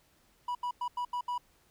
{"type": "tone bursts at uneven times", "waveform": "triangle", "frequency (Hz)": 978, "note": "B5", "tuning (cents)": -17, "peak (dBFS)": -29, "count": 6, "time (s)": [[0.48, 0.55], [0.63, 0.71], [0.81, 0.88], [0.97, 1.05], [1.13, 1.21], [1.28, 1.38]], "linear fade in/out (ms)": 5, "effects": ["pink hiss -67 dBFS RMS until 1.7 s"]}